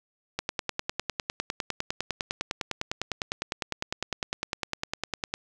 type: click train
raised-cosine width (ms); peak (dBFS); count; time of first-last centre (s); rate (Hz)
0.2; -11; 50; 0.39-5.339; 9.9
effects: none